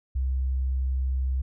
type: tone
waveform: sine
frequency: 65.2 Hz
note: C2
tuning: 5 cents flat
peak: -23 dBFS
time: 0.15-1.42 s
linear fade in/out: 10 ms
effects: none

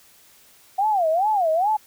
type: tone with vibrato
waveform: sine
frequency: 740 Hz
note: F#5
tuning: in tune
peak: -17 dBFS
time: 0.78-1.77 s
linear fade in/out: 10 ms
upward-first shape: sine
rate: 2.4 Hz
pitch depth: 280 cents each way
effects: white hiss -53 dBFS RMS until 1.86 s

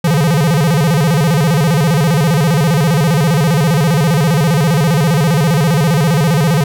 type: tone with vibrato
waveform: square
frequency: 155.56 Hz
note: D#3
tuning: in tune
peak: -10 dBFS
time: 0.04-6.64 s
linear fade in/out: 5 ms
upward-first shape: square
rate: 15 Hz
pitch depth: 180 cents each way
effects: none

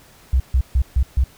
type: tone bursts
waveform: sine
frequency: 64.6 Hz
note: C2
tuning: 21 cents flat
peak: -12 dBFS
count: 5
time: 0.33-1.24 s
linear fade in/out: 5 ms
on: 70 ms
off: 140 ms
effects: pink hiss -49 dBFS RMS until 1.37 s

